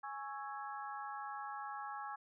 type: harmonic tone with a mistuned harmonic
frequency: 277.1 Hz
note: C#4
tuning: 1 cent flat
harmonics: 3 / 4 / 5 / 6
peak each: -45 / -47 / -49 / -51 dBFS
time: 0.03-2.16 s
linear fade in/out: 10 ms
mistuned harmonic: 5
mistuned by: -79 cents
effects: none